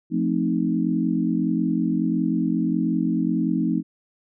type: chord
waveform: sine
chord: F dominant seventh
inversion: none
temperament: equal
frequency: 174.61 / 220 / 261.6 / 311.1 Hz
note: F3 / A3 / C4 / Eb4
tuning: 0 / 0 / 0 / 0 cents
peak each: -25 dBFS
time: 0.1-3.83 s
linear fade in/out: 50 ms
effects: none